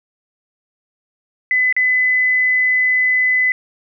sine tone with dropouts, 2011 Hz, B6, 31 cents sharp, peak -12 dBFS, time 1.51-3.52 s, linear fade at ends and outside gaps 1 ms, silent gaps 1.726-1.765 s, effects none

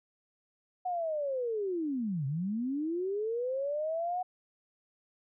sine linear two-way sweep, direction down then up, 740 to 130 to 740 Hz, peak -30 dBFS, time 0.85-4.23 s, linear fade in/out 10 ms, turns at 2.26 s, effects none

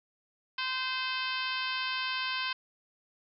harmonic tone, 517 Hz, C5, 21 cents flat, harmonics 2 / 3 / 4 / 5 / 6 / 7 / 8 / 9 / 10, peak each -37 / -37 / -42 / -37 / -38 / -43 / -43 / -42 / -46 dBFS, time 0.58-2.53 s, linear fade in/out 5 ms, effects none

